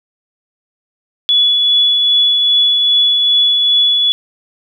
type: tone with tremolo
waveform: sine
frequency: 3413 Hz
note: G#7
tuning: 47 cents sharp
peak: -7 dBFS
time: 1.29-4.12 s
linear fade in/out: 0 ms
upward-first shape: triangle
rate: 2.5 Hz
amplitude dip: 30%
effects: 8-bit